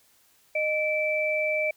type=tone pair together; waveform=sine; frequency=615.8 / 2325 Hz; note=D#5 / D7; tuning=-18 / -18 cents; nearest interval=octave + major seventh; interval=2300 cents; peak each=-26 / -26 dBFS; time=0.55-1.71 s; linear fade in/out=5 ms; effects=white hiss -62 dBFS RMS until 1.76 s